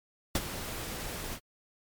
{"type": "noise with ADSR envelope", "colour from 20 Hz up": "pink", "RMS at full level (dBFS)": -26, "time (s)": [0.35, 1.4], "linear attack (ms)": 4, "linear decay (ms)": 40, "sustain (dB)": -12, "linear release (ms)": 64, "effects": ["MP3 96 kbps"]}